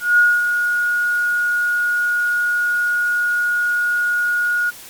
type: tone with ADSR envelope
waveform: sine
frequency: 1442 Hz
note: F#6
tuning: 45 cents flat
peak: -8 dBFS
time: 0-4.71 s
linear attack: 180 ms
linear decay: 230 ms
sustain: -7 dB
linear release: 21 ms
effects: white hiss -38 dBFS RMS until 4.89 s + MP3 96 kbps